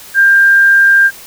sine tone, 1594 Hz, G6, 28 cents sharp, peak -4 dBFS, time 0.14-1.11 s, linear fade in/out 50 ms, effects white hiss -34 dBFS RMS until 1.26 s

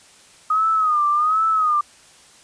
sine tone with vibrato, 1244.5 Hz, D#6, in tune, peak -15 dBFS, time 0.5-1.81 s, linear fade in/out 5 ms, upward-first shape sine, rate 1.3 Hz, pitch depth 96 cents each way, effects white hiss -49 dBFS RMS until 2.43 s + resampled to 22050 Hz

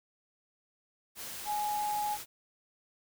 sine tone in noise, 836 Hz, G#5, 11 cents sharp, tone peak -30 dBFS, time 1.45-2.18 s, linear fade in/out 50 ms, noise white, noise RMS -42 dBFS, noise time 1.15-2.26 s, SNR +9 dB, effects none

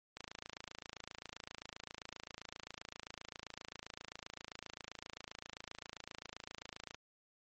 click train, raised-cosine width 0.2 ms, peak -27 dBFS, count 188, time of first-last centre 0.17-6.945 s, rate 27.6 Hz, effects MP3 32 kbps

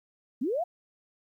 sine linear sweep, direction up, 215 to 738 Hz, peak -26 dBFS, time 0.41-0.64 s, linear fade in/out 10 ms, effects 11-bit

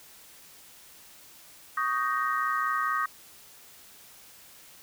sine chord, Eb dominant seventh, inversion third, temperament just, 1120.1 / 1244.5 / 1555.6 / 1866.8 Hz, Db6 / Eb6 / G6 / Bb6, +18 / 0 / -14 / +2 cents, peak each -31 / -28 / -34 / -33 dBFS, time 1.77-3.06 s, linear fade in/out 5 ms, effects white hiss -52 dBFS RMS until 4.82 s

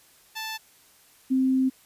10% pulse / sine tone pair in turn, 880 / 261.6 Hz, A5 / C4, 0 / 0 cents, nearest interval octave + major sixth, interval 2100 cents, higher first, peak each -23 / -19 dBFS, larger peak second, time 0.35-0.58 / 1.3-1.7 s, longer second, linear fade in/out 20 ms, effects white hiss -57 dBFS RMS until 1.85 s + resampled to 32000 Hz

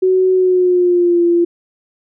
sine tone with pitch glide, 372.9 to 343.9 Hz, F#4 to F4, +14 to -27 cents, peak -9 dBFS, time 0.02-1.45 s, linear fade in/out 10 ms, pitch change -141 cents, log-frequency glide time 0.33-1.23 s, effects none

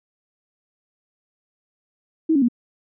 sine tone with pitch steps, 320 / 277 / 239.7 Hz, D#4 / C#4 / A#3, +49 / -1 / +48 cents, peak -14 dBFS, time 2.29-2.485 s, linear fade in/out 10 ms, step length 65 ms, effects none

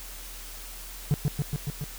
triangle tone with echo, 145.3 Hz, D3, 18 cents flat, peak -17 dBFS, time 1.11-1.14 s, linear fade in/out 0 ms, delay 140 ms, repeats 5, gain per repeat -2 dB, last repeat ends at 1.84 s, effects added 40 Hz sine -42 dBFS peak until 1.98 s + white hiss -43 dBFS RMS until 1.98 s

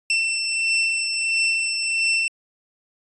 sawtooth beating tone pair, 2687 / 2688.5 Hz, E7 / E7, +33 / +33 cents, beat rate 1.5 Hz, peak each -17 / -24 dBFS, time 0.1-2.28 s, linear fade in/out 2 ms, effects resampled to 22050 Hz

